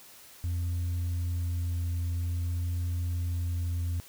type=tone with vibrato; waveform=sine; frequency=86.7 Hz; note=F2; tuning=12 cents flat; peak=-25 dBFS; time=0.44-4 s; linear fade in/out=0 ms; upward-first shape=triangle; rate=0.51 Hz; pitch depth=11 cents each way; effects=tanh soft clip ceiling -27 dBFS + white hiss -52 dBFS RMS until 4.08 s